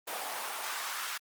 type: noise with high-pass filter sweep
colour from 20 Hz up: pink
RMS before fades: -37 dBFS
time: 0.07-1.18 s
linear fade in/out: 10 ms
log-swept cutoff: 650 to 1400 Hz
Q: 1.7
effects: Opus 24 kbps